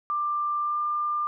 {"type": "tone with pitch glide", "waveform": "sine", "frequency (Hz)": [1186, 1196.3], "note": ["D6", "D6"], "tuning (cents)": [17, 32], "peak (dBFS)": -24, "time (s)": [0.1, 1.27], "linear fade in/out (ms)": 0, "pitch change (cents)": 15, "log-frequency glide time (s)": [0.6, 0.79], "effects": []}